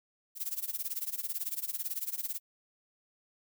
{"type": "noise with tremolo", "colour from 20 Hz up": "violet", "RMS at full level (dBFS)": -33, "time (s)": [0.35, 2.4], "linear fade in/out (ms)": 50, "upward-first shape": "sine", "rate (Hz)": 18, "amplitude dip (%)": 90, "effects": []}